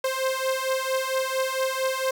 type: beating tone pair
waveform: sawtooth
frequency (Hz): 523.3 / 527.7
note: C5 / C5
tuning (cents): 0 / +15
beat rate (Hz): 4.4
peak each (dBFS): -23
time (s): 0.04-2.11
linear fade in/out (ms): 5
effects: none